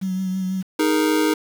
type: tone with vibrato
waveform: sine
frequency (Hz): 187.6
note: F#3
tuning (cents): +24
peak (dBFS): -21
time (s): 0.01-0.63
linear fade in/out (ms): 20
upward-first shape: triangle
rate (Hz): 6.1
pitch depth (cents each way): 32
type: chord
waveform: square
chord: D# suspended fourth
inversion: none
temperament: just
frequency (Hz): 311.1 / 414.8 / 466.7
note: D#4 / G#4 / A#4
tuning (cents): 0 / -2 / +2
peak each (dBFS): -19 / -24 / -25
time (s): 0.79-1.34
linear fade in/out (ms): 5
effects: 7-bit